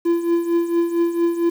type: tone with tremolo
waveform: triangle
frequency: 340 Hz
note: F4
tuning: 46 cents flat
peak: -11 dBFS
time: 0.05-1.5 s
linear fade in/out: 10 ms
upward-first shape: triangle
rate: 4.4 Hz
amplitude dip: 75%
effects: 7-bit